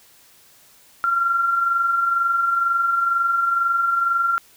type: tone pair together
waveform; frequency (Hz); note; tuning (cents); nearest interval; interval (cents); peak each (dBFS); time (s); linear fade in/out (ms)
sine; 1353.9 / 1376; E6 / F6; +46 / -26; unison; 28; -28 / -17; 1.04-4.38; 0
effects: white hiss -52 dBFS RMS until 4.56 s